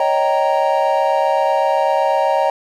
triangle chord, Eb dominant seventh, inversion third, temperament equal with one note detuned, 554.4 / 622.3 / 778.1 / 932.3 Hz, Db5 / Eb5 / G5 / Bb5, 0 / 0 / -13 / 0 cents, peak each -17 dBFS, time 0-2.5 s, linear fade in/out 2 ms, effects none

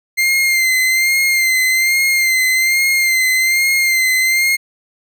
40% pulse tone with vibrato, 2093 Hz, C7, in tune, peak -11 dBFS, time 0.17-4.57 s, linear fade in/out 20 ms, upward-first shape sine, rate 1.2 Hz, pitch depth 41 cents each way, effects none

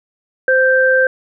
sine tone pair together, 518.9 / 1568 Hz, C5 / G6, -14 / 0 cents, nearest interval octave + perfect fifth, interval 1914 cents, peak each -12 dBFS, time 0.48-1.07 s, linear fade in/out 2 ms, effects none

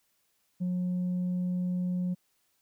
sine tone with tanh clipping, 180 Hz, F#3, 47 cents flat, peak -28 dBFS, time 0.6-2.15 s, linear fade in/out 20 ms, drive 1 dB, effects white hiss -73 dBFS RMS until 2.61 s

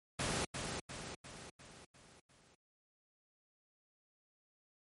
pink noise with echo, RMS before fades -36 dBFS, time 0.19-0.45 s, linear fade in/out 5 ms, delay 350 ms, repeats 6, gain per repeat -5 dB, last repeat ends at 2.55 s, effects high-pass 60 Hz 12 dB/octave + MP3 48 kbps

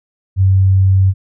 sine tone, 95.5 Hz, G2, 45 cents flat, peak -7 dBFS, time 0.36-1.14 s, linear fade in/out 50 ms, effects none

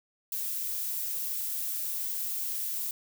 violet noise, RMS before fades -33 dBFS, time 0.32-2.91 s, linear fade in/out 2 ms, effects none

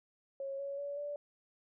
sine tone with pitch steps, 547 / 558.2 / 569.6 / 581.2 Hz, C#5 / C#5 / C#5 / D5, -23 / +12 / +47 / -18 cents, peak -37 dBFS, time 0.4-1.16 s, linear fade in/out 2 ms, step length 190 ms, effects none

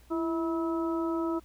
harmonic tone with a mistuned harmonic, 323.9 Hz, E4, 30 cents flat, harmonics 1 / 2 / 3 / 4, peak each -28 / -38 / -39 / -38 dBFS, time 0.1-1.4 s, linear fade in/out 20 ms, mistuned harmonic 1, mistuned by +50 cents, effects added 60 Hz sine -55 dBFS peak until 1.44 s + pink hiss -62 dBFS RMS until 1.44 s

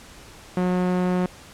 sawtooth tone with low-pass filter, 181.2 Hz, F#3, 36 cents flat, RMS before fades -22 dBFS, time 0.57-1.26 s, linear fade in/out 2 ms, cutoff 1700 Hz, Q 0.52, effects pink hiss -45 dBFS RMS until 1.53 s + low-pass 10000 Hz 12 dB/octave

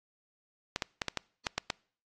clicks, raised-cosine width 0.2 ms, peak -13 dBFS, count 8, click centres 0.761 / 0.822 / 1.018 / 1.083 / 1.173 / 1.468 / 1.58 / 1.702 s, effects noise-tail reverb RT60 0.5 s tail -26 dB re dry + AAC 32 kbps

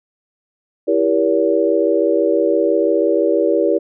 sine chord, E diminished seventh, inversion none, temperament just, 329.6 / 395.6 / 474.7 / 569.6 Hz, E4 / G4 / Bb4 / Db5, 0 / +16 / +31 / +47 cents, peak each -18 dBFS, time 0.87-3.79 s, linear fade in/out 20 ms, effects none

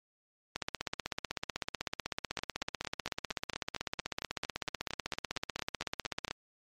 two click trains, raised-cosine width 0.2 ms, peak -16 / -18 dBFS, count 93 / 18, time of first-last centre 0.56-6.31 / 2.39-6.28 s, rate 16 / 4.37 Hz, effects MP3 64 kbps

